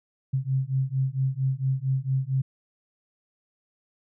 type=beating tone pair; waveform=sine; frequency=130.81 / 135.21 Hz; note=C3 / C#3; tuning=0 / -43 cents; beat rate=4.4 Hz; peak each=-26 dBFS; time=0.33-2.42 s; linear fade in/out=10 ms; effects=none